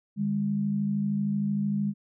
sine tone pair together, 149.7 / 202.8 Hz, D3 / G#3, +33 / -41 cents, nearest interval perfect fourth, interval 526 cents, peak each -32 / -25 dBFS, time 0.16-1.94 s, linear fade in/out 50 ms, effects none

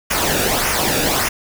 pink noise with flanger, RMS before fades -18 dBFS, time 0.1-1.29 s, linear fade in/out 10 ms, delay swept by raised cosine 0.24 to 0.98 ms, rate 1.7 Hz, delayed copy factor -0.6, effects none

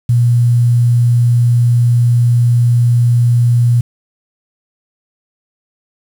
sine tone with quantisation, 120 Hz, B2, 49 cents flat, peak -7 dBFS, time 0.09-3.81 s, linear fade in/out 5 ms, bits 6, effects none

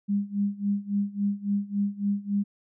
sine tone with tremolo, 202 Hz, G#3, 48 cents flat, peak -21 dBFS, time 0.08-2.44 s, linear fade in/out 20 ms, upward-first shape sine, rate 3.6 Hz, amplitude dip 90%, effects none

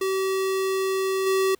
square tone with level steps, 382.8 Hz, G4, 41 cents flat, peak -23 / -20 dBFS, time 0.01-1.55 s, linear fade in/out 5 ms, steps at 1.26 s, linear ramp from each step 10 ms, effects pink hiss -61 dBFS RMS until 1.59 s

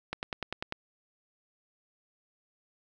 click train, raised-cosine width 0.3 ms, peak -17 dBFS, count 7, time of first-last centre 0.13-0.724 s, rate 10.1 Hz, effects none

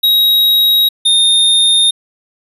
square tone pair in turn, 3810 / 3657 Hz, A#7 / A#7, +37 / -34 cents, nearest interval minor second, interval 71 cents, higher first, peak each -8 dBFS, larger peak neither, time 0.03-0.89 / 1.05-1.91 s, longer neither, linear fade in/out 10 ms, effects resampled to 32000 Hz

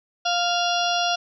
harmonic tone with a mistuned harmonic, 698.5 Hz, F5, in tune, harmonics 1 / 2 / 4 / 5 / 6 / 7 / 8, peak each -23 / -28 / -28 / -29 / -33 / -33 / -30 dBFS, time 0.25-1.16 s, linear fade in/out 10 ms, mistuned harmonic 5, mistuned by -46 cents, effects none

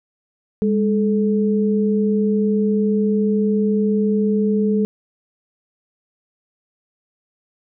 sine tone pair together, 204.2 / 433 Hz, G#3 / A4, -29 / -28 cents, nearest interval octave + minor second, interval 1301 cents, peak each -16 / -20 dBFS, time 0.62-4.85 s, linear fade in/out 0 ms, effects none

